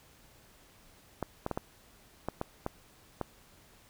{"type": "clicks", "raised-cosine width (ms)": 1, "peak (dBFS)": -18, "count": 8, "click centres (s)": [1.227, 1.464, 1.513, 1.575, 2.286, 2.414, 2.664, 3.213], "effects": ["pink hiss -60 dBFS RMS until 3.89 s"]}